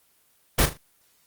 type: noise with echo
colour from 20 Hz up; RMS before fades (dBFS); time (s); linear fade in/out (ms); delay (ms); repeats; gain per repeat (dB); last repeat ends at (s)
pink; -18; 0.58-0.66; 10; 39; 3; -10; 0.777
effects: white hiss -63 dBFS RMS until 1.26 s + Opus 24 kbps